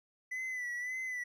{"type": "tone with vibrato", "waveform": "triangle", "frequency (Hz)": 1992, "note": "B6", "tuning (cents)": 14, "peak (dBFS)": -34, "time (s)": [0.31, 1.24], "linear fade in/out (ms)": 10, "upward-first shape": "sine", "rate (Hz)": 1.8, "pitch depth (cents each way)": 52, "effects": []}